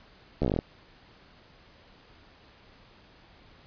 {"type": "slowing click train", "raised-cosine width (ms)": 2, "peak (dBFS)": -13, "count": 10, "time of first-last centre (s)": [0.42, 0.589], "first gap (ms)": 13, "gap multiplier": 1.09, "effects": ["pink hiss -56 dBFS RMS until 3.66 s", "resampled to 11025 Hz"]}